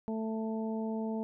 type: harmonic tone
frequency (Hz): 221.1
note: A3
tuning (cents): +9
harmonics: 1 / 2 / 3 / 4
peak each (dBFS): -33 / -39 / -43 / -45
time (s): 0.08-1.23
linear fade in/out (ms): 0
effects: none